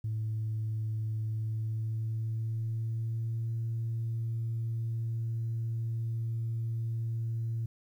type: tone with pitch glide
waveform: sine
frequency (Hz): 109.6 to 114.25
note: A2 to A#2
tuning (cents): -6 to -34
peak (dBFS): -29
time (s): 0.04-7.66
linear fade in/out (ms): 5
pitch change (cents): +72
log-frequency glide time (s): 1.23-3.49
effects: tanh soft clip ceiling -27 dBFS + 11-bit